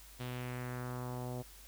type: tone with low-pass filter sweep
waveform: sawtooth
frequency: 124.5 Hz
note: B2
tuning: 14 cents sharp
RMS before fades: -41 dBFS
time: 0.19-1.43 s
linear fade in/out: 20 ms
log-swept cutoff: 3700 to 630 Hz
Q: 1.9
effects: added 50 Hz sine -56 dBFS peak until 1.67 s + white hiss -57 dBFS RMS until 1.67 s